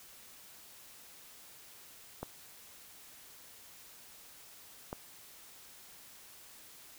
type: clicks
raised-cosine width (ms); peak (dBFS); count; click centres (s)
1; -24; 2; 2.23 / 4.929
effects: white hiss -55 dBFS RMS until 6.98 s